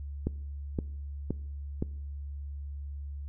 click train, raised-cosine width 3 ms, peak -16 dBFS, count 4, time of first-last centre 0.27-1.824 s, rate 1.93 Hz, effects noise-tail reverb RT60 0.7 s tail -22 dB re dry + added 71 Hz sine -36 dBFS peak until 3.28 s

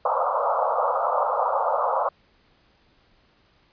pink band-pass noise, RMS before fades -23 dBFS, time 0.05-2.09 s, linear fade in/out 5 ms, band 500 to 1300 Hz, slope 96 dB/octave, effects pink hiss -61 dBFS RMS until 3.72 s + resampled to 11025 Hz

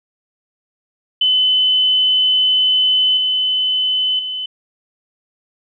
sine tone with level steps, 3026 Hz, F#7, 38 cents sharp, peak -11 / -14 / -21 dBFS, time 1.21-4.46 s, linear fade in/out 5 ms, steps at 3.17 / 4.19 s, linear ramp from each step 2 ms, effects none

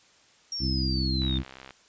sine linear sweep, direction down, 5620 to 3588 Hz, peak -30 dBFS, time 0.52-1.38 s, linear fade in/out 2 ms
harmonic tone, 65.41 Hz, C2, in tune, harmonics 1 / 2 / 3 / 4 / 5, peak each -28 / -31 / -33 / -34 / -35 dBFS, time 0.59-1.44 s, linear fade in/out 50 ms
click train, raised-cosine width 0.3 ms, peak -27 dBFS, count 33, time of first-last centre 1.22-1.707 s, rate 65.7 Hz
effects white hiss -59 dBFS RMS until 1.88 s + resampled to 16000 Hz

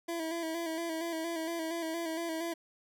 25% pulse tone with vibrato, 329.6 Hz, E4, in tune, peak -30 dBFS, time 0.08-2.54 s, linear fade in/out 10 ms, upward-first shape square, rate 4.3 Hz, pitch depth 41 cents each way, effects none

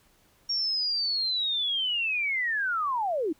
sine linear sweep, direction down, 5580 to 284.2 Hz, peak -25 dBFS, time 0.49-3.33 s, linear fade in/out 10 ms, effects pink hiss -63 dBFS RMS until 3.39 s

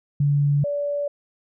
sine tone pair in turn, 143.7 / 577 Hz, D3 / D5, -37 / -31 cents, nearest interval 2 octaves, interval 2406 cents, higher second, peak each -16 / -22 dBFS, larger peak first, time 0.2-0.64 / 0.64-1.08 s, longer neither, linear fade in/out 5 ms, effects none

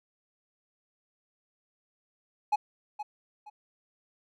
triangle tone with echo, 841 Hz, G#5, 22 cents sharp, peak -20 dBFS, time 2.52-2.56 s, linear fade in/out 10 ms, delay 470 ms, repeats 2, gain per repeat -11 dB, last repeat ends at 3.5 s, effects none

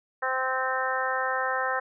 harmonic tone, 260 Hz, C4, 11 cents flat, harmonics 2 / 3 / 4 / 5 / 6 / 7, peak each -32 / -32 / -32 / -32 / -32 / -32 dBFS, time 0.22-1.8 s, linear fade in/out 10 ms, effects none

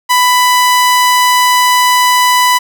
sawtooth tone, 994 Hz, B5, 11 cents sharp, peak -3 dBFS, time 0.09-2.59 s, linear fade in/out 20 ms, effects none

